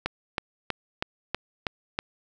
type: click train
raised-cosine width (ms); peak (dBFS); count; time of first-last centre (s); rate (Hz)
0.3; -10; 7; 0.06-1.989; 3.11
effects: none